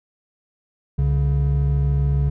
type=tone pair together; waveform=triangle; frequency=67.07 / 140.8 Hz; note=C2 / C#3; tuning=+43 / +27 cents; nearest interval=octave + minor second; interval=1284 cents; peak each=-17 dBFS; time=0.98-2.3 s; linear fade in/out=10 ms; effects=none